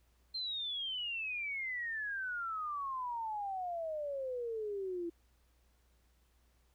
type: exponential sweep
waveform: sine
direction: down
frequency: 4186 to 334.1 Hz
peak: -36 dBFS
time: 0.34-5.1 s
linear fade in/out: 10 ms
effects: added 60 Hz sine -68 dBFS peak until 6.74 s + pink hiss -75 dBFS RMS until 6.74 s